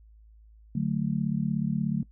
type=chord; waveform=sine; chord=D major; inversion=none; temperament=just; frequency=146.83 / 183.54 / 220.2 Hz; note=D3 / F#3 / A3; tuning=0 / -14 / +2 cents; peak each=-29 dBFS; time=0.75-2.03 s; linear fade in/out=5 ms; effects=noise-tail reverb RT60 0.1 s tail -20 dB re dry + added 54 Hz sine -51 dBFS peak until 2.11 s